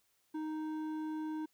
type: tone with hard clipping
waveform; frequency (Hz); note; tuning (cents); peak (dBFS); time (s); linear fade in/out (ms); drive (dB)
sine; 311.1; D#4; 0; -38; 0.34-1.46; 10; 8
effects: white hiss -75 dBFS RMS until 1.53 s